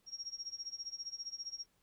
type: tone with tremolo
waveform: sine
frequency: 5590 Hz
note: F8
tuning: 1 cent sharp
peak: -38 dBFS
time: 0.06-1.66 s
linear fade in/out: 50 ms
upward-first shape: sine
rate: 15 Hz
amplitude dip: 90%
effects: pink hiss -75 dBFS RMS until 1.82 s